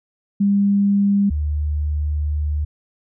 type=tone pair in turn; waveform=sine; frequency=200.6 / 74.66 Hz; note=G3 / D2; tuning=+40 / +29 cents; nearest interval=octave + perfect fourth; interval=1711 cents; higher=first; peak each=-13 / -18 dBFS; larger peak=first; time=0.4-1.3 / 1.3-2.65 s; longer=second; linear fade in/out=10 ms; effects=none